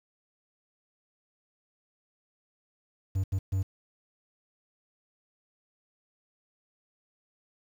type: tone bursts at uneven times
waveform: triangle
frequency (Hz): 95.4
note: G2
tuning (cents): -47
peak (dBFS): -23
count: 3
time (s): 3.15-3.24 / 3.32-3.39 / 3.52-3.63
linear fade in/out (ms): 10
effects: 9-bit